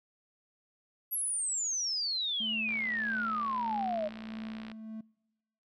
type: exponential sweep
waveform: sine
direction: down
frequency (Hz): 11750 to 599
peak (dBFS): -30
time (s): 1.11-4.09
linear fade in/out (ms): 20
type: tone with tremolo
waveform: triangle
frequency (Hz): 220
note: A3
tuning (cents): 0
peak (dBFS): -36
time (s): 2.4-5.01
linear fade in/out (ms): 5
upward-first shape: sine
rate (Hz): 1.6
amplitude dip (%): 50
type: click train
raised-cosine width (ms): 0.3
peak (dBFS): -30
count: 124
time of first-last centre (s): 2.69-4.716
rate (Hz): 60.7
effects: noise-tail reverb RT60 1.0 s tail -26 dB re dry